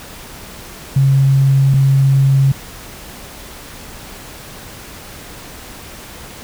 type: tone pair in turn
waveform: sine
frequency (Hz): 136 / 136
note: C#3 / C#3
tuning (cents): -33 / -33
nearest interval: unison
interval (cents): 0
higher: neither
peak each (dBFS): -8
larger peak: neither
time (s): 0.96-1.74 / 1.74-2.52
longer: neither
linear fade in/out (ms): 5
effects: pink hiss -34 dBFS RMS until 6.43 s